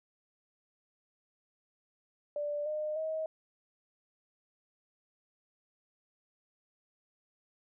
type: tone with pitch steps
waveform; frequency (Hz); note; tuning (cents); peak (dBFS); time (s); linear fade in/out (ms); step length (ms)
sine; 587 / 609.8 / 633.5; D5 / D#5 / D#5; -1 / -35 / +31; -32; 2.36-3.26; 2; 300
effects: none